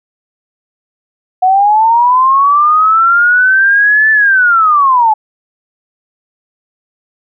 sine linear two-way sweep, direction up then down, 730 to 1760 to 841 Hz, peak -5 dBFS, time 1.42-5.14 s, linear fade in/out 10 ms, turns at 4.11 s, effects none

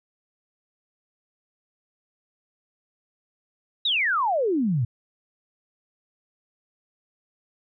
sine exponential sweep, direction down, 3951 to 110 Hz, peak -20 dBFS, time 3.85-4.85 s, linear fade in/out 5 ms, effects none

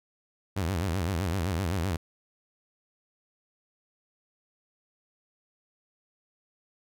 sawtooth tone with vibrato, 89.5 Hz, F2, 43 cents sharp, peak -23 dBFS, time 0.56-1.97 s, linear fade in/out 10 ms, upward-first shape sine, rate 7.8 Hz, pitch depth 200 cents each way, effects none

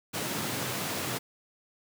pink high-pass noise, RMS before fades -33 dBFS, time 0.13-1.19 s, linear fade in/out 20 ms, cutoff 100 Hz, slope 48 dB/octave, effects none

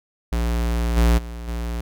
square tone with level steps, 58.27 Hz, A#1, in tune, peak -20 / -14 / -31 / -25 dBFS, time 0.32-1.81 s, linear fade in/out 5 ms, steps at 0.96 / 1.17 / 1.47 s, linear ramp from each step 20 ms, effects none

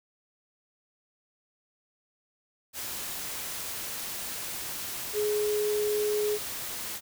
sine tone in noise, 420.1 Hz, G#4, 20 cents sharp, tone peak -25 dBFS, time 5.13-6.39 s, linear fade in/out 50 ms, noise white, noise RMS -36 dBFS, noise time 2.73-7.01 s, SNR +8 dB, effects none

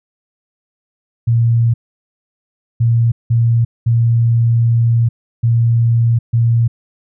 sine tone bursts at uneven times, 116.54 Hz, A#2, in tune, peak -9 dBFS, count 6, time 1.27-1.74 / 2.8-3.12 / 3.3-3.65 / 3.86-5.09 / 5.43-6.19 / 6.33-6.68 s, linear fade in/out 10 ms, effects none

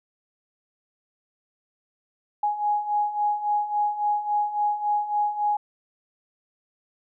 sine beating tone pair, 830 / 833.6 Hz, G#5 / G#5, -1 / +6 cents, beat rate 3.6 Hz, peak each -28 / -23 dBFS, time 2.43-5.57 s, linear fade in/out 5 ms, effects none

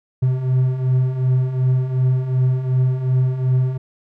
triangle beating tone pair, 126.7 / 129.4 Hz, B2 / C3, +45 / -19 cents, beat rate 2.7 Hz, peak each -20 / -14 dBFS, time 0.22-3.78 s, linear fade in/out 10 ms, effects none

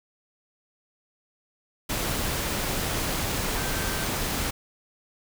sine tone in noise, 1557 Hz, G6, 12 cents flat, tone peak -37 dBFS, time 3.57-4.05 s, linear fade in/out 10 ms, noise pink, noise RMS -28 dBFS, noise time 1.89-4.51 s, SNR -12 dB, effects none

